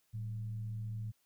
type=tone with frequency modulation; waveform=sine; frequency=110 Hz; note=A2; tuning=in tune; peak=-37 dBFS; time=0.13-1.12 s; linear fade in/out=20 ms; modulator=85.1 Hz; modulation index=0.3; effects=white hiss -75 dBFS RMS until 1.25 s